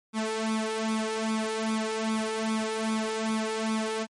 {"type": "tone with flanger", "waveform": "sawtooth", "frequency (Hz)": 220, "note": "A3", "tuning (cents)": 0, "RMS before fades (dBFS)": -29, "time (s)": [0.13, 4.07], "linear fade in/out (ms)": 50, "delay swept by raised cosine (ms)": [0.83, 2.23], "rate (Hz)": 2.5, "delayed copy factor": 0.8, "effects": ["MP3 48 kbps"]}